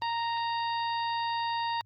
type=harmonic tone; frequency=930 Hz; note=A#5; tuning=4 cents flat; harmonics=1 / 2 / 3 / 4 / 5; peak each=-29 / -39 / -42 / -41 / -43 dBFS; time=0.02-1.81 s; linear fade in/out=0 ms; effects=added 105 Hz sine -58 dBFS peak until 1.85 s + Opus 24 kbps